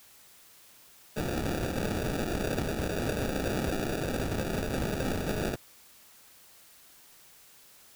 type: noise with sample-and-hold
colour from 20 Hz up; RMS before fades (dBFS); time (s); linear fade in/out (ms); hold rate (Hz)
white; -31; 1.16-5.56; 10; 1050
effects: white hiss -56 dBFS RMS until 7.95 s